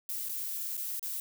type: noise with dropouts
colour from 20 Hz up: violet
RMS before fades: -36 dBFS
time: 0.09-1.2 s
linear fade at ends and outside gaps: 1 ms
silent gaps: 0.288-0.293 / 0.77-0.776 / 0.995-1.028 s
effects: none